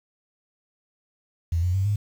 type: tone with pitch steps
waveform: sine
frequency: 83.9 / 89.92 / 96.38 / 103.29 Hz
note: E2 / F#2 / G2 / G#2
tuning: +31 / -49 / -29 / -9 cents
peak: -20 dBFS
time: 1.52-1.96 s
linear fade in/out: 5 ms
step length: 110 ms
effects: 8-bit